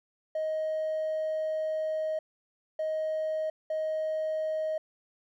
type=tone bursts at uneven times; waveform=triangle; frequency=627 Hz; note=D#5; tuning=13 cents sharp; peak=-25 dBFS; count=3; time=0.35-2.19 / 2.79-3.5 / 3.7-4.78 s; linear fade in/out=5 ms; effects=tanh soft clip ceiling -24 dBFS